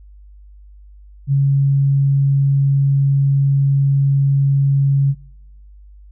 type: tone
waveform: sine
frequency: 138.59 Hz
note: C#3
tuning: in tune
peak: -11 dBFS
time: 1.27-5.15 s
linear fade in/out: 50 ms
effects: noise-tail reverb RT60 0.9 s tail -25 dB re dry + added 50 Hz sine -39 dBFS peak until 6.11 s